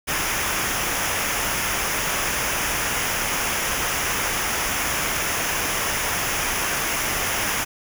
pink noise with comb filter, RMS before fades -24 dBFS, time 0.07-7.65 s, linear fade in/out 20 ms, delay 0.24 ms, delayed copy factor -0.65, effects none

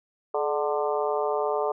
harmonic tone with a mistuned harmonic, 148.9 Hz, D3, 24 cents sharp, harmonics 3 / 4 / 5 / 6 / 7 / 8, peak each -27 / -29 / -31 / -33 / -34 / -35 dBFS, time 0.34-1.72 s, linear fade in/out 5 ms, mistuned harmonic 3, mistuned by -71 cents, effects none

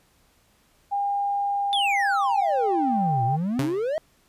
sine tone with pitch glide, 805 to 789.8 Hz, G5 to G5, +46 to +13 cents, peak -22 dBFS, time 0.91-3.37 s, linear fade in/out 20 ms, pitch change -33 cents, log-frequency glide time 1.51-2.9 s
triangle exponential two-way sweep, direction down then up, 3583 to 114.9 to 657 Hz, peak -21 dBFS, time 1.73-3.98 s, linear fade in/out 0 ms, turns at 3.24 s
sawtooth tone with exponential decay, 135.5 Hz, C#3, 39 cents flat, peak -17 dBFS, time 3.59-3.88 s, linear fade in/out 2 ms, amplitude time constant 61 ms
effects pink hiss -62 dBFS RMS until 4.28 s + resampled to 32000 Hz

